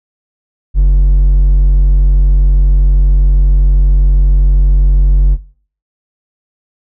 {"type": "tone with hard clipping", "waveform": "sine", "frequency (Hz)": 46.25, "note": "F#1", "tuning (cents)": 0, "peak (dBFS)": -5, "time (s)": [0.74, 5.38], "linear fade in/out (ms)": 50, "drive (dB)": 3, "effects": ["noise-tail reverb RT60 0.5 s tail -20 dB re dry"]}